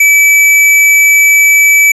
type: tone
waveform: square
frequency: 2302 Hz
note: D7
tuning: 35 cents flat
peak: -4 dBFS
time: 0-1.92 s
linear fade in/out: 5 ms
effects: resampled to 32000 Hz + 7-bit